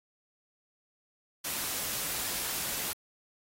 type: noise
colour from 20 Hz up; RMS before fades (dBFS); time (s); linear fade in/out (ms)
white; -34; 1.44-2.93; 10
effects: AAC 48 kbps